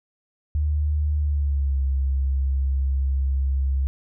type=tone with pitch glide; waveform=sine; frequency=74.7 to 67.32 Hz; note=D2 to C2; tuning=+30 to +50 cents; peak=-19 dBFS; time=0.55-3.87 s; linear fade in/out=0 ms; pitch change=-180 cents; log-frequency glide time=1.16-1.81 s; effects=none